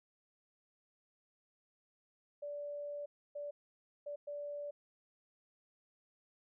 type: tone bursts at uneven times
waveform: sine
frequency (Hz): 581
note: D5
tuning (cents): -19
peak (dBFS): -40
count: 4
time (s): 2.42-3.06 / 3.35-3.51 / 4.06-4.16 / 4.27-4.71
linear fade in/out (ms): 10
effects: none